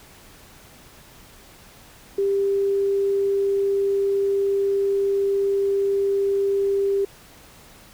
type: tone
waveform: sine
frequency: 396 Hz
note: G4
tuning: 18 cents sharp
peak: -18 dBFS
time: 2.18-7.05 s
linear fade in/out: 5 ms
effects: pink hiss -48 dBFS RMS until 7.93 s